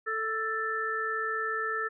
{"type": "harmonic tone", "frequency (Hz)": 441.5, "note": "A4", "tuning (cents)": 6, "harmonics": [1, 3, 4], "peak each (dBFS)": [-36, -32, -32], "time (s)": [0.06, 1.89], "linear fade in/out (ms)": 20, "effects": []}